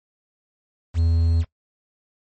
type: tone with quantisation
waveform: triangle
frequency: 83 Hz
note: E2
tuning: 12 cents sharp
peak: -14 dBFS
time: 0.94-1.45 s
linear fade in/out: 50 ms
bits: 7
effects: noise-tail reverb RT60 0.1 s tail -19 dB re dry + MP3 32 kbps